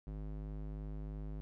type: tone with band-pass filter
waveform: square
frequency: 51.5 Hz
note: G#1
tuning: 14 cents flat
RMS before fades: -43 dBFS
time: 0.07-1.41 s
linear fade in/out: 0 ms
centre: 140 Hz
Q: 0.58
effects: none